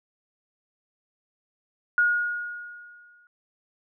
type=tone with exponential decay; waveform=sine; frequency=1439 Hz; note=F#6; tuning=49 cents flat; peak=-16 dBFS; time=1.98-3.27 s; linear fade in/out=1 ms; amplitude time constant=280 ms; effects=none